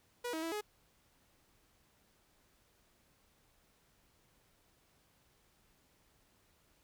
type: tone with pitch steps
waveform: sawtooth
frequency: 485.3 / 319.7 / 329.2 / 420 Hz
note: B4 / D#4 / E4 / G#4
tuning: -30 / +47 / -2 / +19 cents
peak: -33 dBFS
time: 0.24-0.612 s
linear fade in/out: 10 ms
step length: 93 ms
effects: pink hiss -71 dBFS RMS until 6.83 s